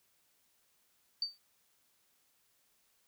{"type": "tone with exponential decay", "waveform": "sine", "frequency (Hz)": 4600, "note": "D8", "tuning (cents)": -37, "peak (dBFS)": -28, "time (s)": [1.22, 1.38], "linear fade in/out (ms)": 2, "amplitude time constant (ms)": 33, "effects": ["white hiss -73 dBFS RMS until 3.07 s"]}